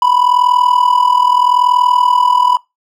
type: tone with amplitude modulation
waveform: triangle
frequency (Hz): 987.8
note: B5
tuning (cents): 0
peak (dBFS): -3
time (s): 0.02-2.57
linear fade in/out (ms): 2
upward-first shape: sine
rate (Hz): 40.8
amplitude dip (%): 80
effects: noise-tail reverb RT60 0.2 s tail -21 dB re dry